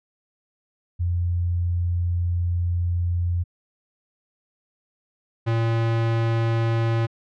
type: tone pair in turn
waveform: sine / square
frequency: 87.31 / 114.52 Hz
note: F2 / A#2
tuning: 0 / -30 cents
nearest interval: perfect fourth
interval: 470 cents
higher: second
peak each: -20 dBFS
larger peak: neither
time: 0.99-3.44 / 5.46-7.07 s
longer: first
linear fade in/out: 20 ms
effects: low-pass 3000 Hz 12 dB/octave